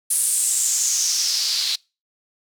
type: noise with band-pass filter sweep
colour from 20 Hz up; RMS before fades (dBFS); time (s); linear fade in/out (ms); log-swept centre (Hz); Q
white; -21; 0.1-1.76; 10; 9900 to 4100; 4.6
effects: noise-tail reverb RT60 0.3 s tail -26 dB re dry